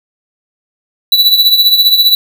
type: tone with tremolo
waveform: square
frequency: 3951 Hz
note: B7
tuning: in tune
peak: -3 dBFS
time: 1.12-2.15 s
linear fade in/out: 2 ms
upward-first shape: triangle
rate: 15 Hz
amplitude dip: 70%
effects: none